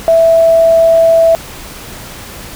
sine tone, 659.3 Hz, E5, in tune, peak -4 dBFS, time 0.08-1.35 s, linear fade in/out 0 ms, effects pink hiss -29 dBFS RMS until 2.55 s

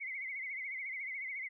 sine tone with vibrato, 2130 Hz, C7, 30 cents sharp, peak -38 dBFS, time 0-1.49 s, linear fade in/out 20 ms, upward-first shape sine, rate 14 Hz, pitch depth 96 cents each way, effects none

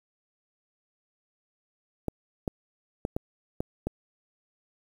clicks, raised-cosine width 2 ms, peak -15 dBFS, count 6, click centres 2.083 / 2.478 / 3.051 / 3.165 / 3.605 / 3.87 s, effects 8-bit

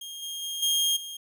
sawtooth tone with level steps, 3231 Hz, G#7, 48 cents flat, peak -34 / -30 / -28 / -19 / -33 dBFS, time 0.01-1.17 s, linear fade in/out 5 ms, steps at 0.22 / 0.42 / 0.62 / 0.96 s, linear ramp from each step 10 ms, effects none

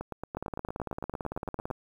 two click trains, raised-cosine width 1 ms, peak -21 / -20 dBFS, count 16 / 25, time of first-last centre 0.01-1.703 / 0.37-1.711 s, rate 8.86 / 17.9 Hz, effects 9-bit

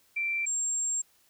sine tone pair in turn, 2349 / 7458 Hz, D7 / A#8, 0 / 0 cents, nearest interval octave + minor sixth, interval 2000 cents, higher second, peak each -27 dBFS, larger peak neither, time 0.16-0.46 / 0.46-1.02 s, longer second, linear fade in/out 10 ms, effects white hiss -65 dBFS RMS until 1.29 s

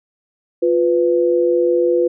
sine tone pair together, 351.6 / 497.2 Hz, F4 / B4, +12 / +12 cents, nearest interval tritone, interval 600 cents, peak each -15 dBFS, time 0.62-2.08 s, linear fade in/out 10 ms, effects none

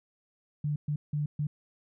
sine tone bursts at uneven times, 148.1 Hz, D3, 15 cents sharp, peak -27 dBFS, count 4, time 0.64-0.76 / 0.88-0.96 / 1.13-1.26 / 1.39-1.47 s, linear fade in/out 5 ms, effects none

